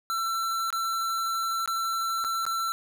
square tone with dropouts, 1344 Hz, E6, 33 cents sharp, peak -27 dBFS, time 0.1-2.72 s, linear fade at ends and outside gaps 0 ms, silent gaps 0.704-0.727 / 1.659-1.676 / 2.241-2.247 / 2.453-2.465 s, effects none

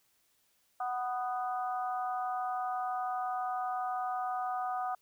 harmonic tone, 247.8 Hz, B3, 6 cents sharp, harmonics 3 / 4 / 5 / 6, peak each -33 / -46 / -38 / -48 dBFS, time 0.8-4.95 s, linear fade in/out 5 ms, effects white hiss -72 dBFS RMS until 5.01 s

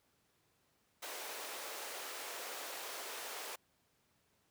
pink high-pass noise, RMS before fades -45 dBFS, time 1.02-3.56 s, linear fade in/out 10 ms, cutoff 430 Hz, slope 24 dB/octave, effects pink hiss -75 dBFS RMS until 4.5 s + high-pass 80 Hz 12 dB/octave

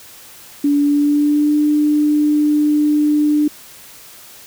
sine tone with pitch glide, 287.7 to 298.2 Hz, D4 to D4, -36 to +27 cents, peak -11 dBFS, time 0.64-3.48 s, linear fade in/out 5 ms, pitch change +63 cents, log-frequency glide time 0.79-1.57 s, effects white hiss -40 dBFS RMS until 4.46 s

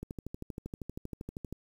click train, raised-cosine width 3 ms, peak -26 dBFS, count 20, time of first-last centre 0.03-1.526 s, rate 12.7 Hz, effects 9-bit

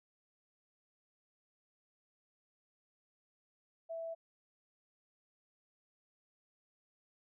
sine tone, 659.3 Hz, E5, in tune, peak -39 dBFS, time 3.89-4.15 s, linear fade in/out 20 ms, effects none

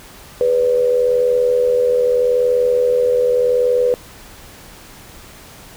sine tone with amplitude modulation, 493.9 Hz, B4, in tune, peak -9 dBFS, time 0.41-3.94 s, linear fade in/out 0 ms, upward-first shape sine, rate 80.8 Hz, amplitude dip 60%, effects pink hiss -40 dBFS RMS until 5.76 s

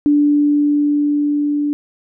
sine tone with level ramp, 292.4 Hz, D4, 7 cents flat, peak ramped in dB -9 to -15 dBFS, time 0.06-1.73 s, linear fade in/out 0 ms, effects none

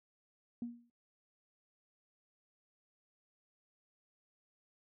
sine tone with exponential decay, 237.6 Hz, A#3, 33 cents sharp, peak -34 dBFS, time 0.62-0.9 s, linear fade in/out 2 ms, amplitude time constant 60 ms, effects noise-tail reverb RT60 0.2 s tail -19 dB re dry + tanh soft clip ceiling -31 dBFS

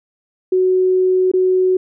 sine tone with dropouts, 370.9 Hz, F#4, 4 cents sharp, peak -11 dBFS, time 0.52-1.77 s, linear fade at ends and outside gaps 5 ms, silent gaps 1.316-1.336 s, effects none

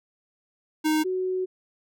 square / sine tone pair in turn, 310.1 / 371.2 Hz, D#4 / F#4, -6 / +6 cents, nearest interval minor third, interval 312 cents, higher second, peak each -21 / -24 dBFS, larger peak first, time 0.84-1.04 / 1.04-1.46 s, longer second, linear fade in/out 20 ms, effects none

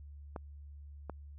clicks, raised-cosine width 1 ms, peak -26 dBFS, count 2, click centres 0.362 / 1.097 s, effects added 72 Hz sine -47 dBFS peak until 1.38 s

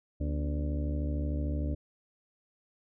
harmonic tone with a mistuned harmonic, 73.3 Hz, D2, 3 cents flat, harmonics 1 / 2 / 3 / 4 / 5 / 6 / 7 / 8, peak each -30 / -38 / -41 / -38 / -51 / -51 / -49 / -45 dBFS, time 0.2-1.75 s, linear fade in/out 10 ms, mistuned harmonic 3, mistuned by +130 cents, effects none

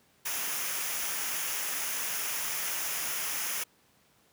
white noise with comb filter, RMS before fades -33 dBFS, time 0.25-3.64 s, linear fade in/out 10 ms, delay 0.24 ms, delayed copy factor -0.55, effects pink hiss -65 dBFS RMS until 4.32 s + high-pass 100 Hz 12 dB/octave

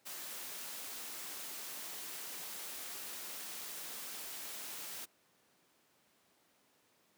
white noise, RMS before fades -45 dBFS, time 0.05-5.06 s, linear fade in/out 20 ms, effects pink hiss -71 dBFS RMS until 7.17 s + high-pass 200 Hz 12 dB/octave

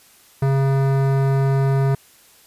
sine tone with hard clipping, 136.1 Hz, C#3, 31 cents flat, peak -17 dBFS, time 0.42-1.95 s, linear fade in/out 5 ms, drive 17 dB, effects white hiss -51 dBFS RMS until 2.46 s + resampled to 32000 Hz

